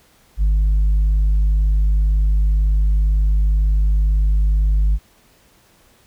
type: tone with tanh clipping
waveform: sine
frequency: 51 Hz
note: G#1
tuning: 31 cents flat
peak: -13 dBFS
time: 0.37-4.99 s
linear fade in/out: 50 ms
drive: 2 dB
effects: pink hiss -54 dBFS RMS until 6.06 s